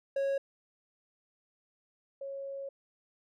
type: tone pair in turn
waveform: triangle / sine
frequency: 550 / 550 Hz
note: C#5 / C#5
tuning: -14 / -14 cents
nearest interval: unison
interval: 0 cents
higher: neither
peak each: -26 / -37 dBFS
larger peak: first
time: 0.16-0.38 / 2.21-2.69 s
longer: second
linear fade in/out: 5 ms
effects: none